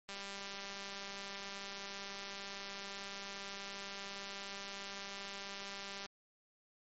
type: click train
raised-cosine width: 0.2 ms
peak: -28 dBFS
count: 1183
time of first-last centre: 0.09-6.06 s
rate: 198 Hz
effects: MP3 32 kbps